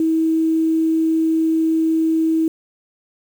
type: tone with quantisation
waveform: sine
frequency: 321.8 Hz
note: E4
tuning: 42 cents flat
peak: -14 dBFS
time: 0-2.48 s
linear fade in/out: 2 ms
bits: 7
effects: none